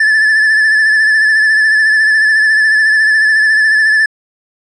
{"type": "tone with vibrato", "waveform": "triangle", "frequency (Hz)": 1743, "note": "A6", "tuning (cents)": -17, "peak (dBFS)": -5, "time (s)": [0, 4.06], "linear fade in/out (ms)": 5, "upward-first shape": "sine", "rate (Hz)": 14, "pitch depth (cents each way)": 38, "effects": ["resampled to 22050 Hz"]}